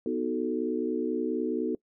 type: chord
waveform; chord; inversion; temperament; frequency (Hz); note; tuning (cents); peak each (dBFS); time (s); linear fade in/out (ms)
sine; B dominant seventh; none; equal; 246.9 / 311.1 / 370 / 440; B3 / D#4 / F#4 / A4; 0 / 0 / 0 / 0; -32; 0.06-1.75; 2
effects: noise-tail reverb RT60 0.1 s tail -23 dB re dry